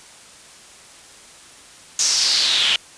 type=noise with band-pass filter sweep; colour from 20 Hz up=pink; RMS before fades=-18 dBFS; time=1.99-2.76 s; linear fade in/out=2 ms; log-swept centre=6300 to 3000 Hz; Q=4.2; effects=white hiss -44 dBFS RMS until 2.97 s + resampled to 22050 Hz